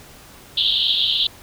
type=band-pass noise; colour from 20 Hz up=white; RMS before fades=-19 dBFS; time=0.57-1.27 s; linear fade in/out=5 ms; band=3000 to 4000 Hz; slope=96 dB/octave; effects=pink hiss -44 dBFS RMS until 1.42 s